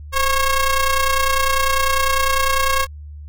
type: ring-modulated tone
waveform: sawtooth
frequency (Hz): 541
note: C#5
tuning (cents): -42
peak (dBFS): -8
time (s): 0.12-2.87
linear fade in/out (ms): 50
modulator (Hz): 556
effects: added 74 Hz sine -32 dBFS peak until 3.28 s